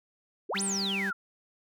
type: exponential two-way sweep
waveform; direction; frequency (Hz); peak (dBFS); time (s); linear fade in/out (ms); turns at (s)
sine; up then down; 311.1 to 9790 to 1324; -29; 0.49-1.13; 10; 0.62
type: tone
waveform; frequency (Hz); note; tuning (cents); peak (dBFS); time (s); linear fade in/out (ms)
35% pulse; 196; G3; 0; -31; 0.54-1.11; 20
effects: none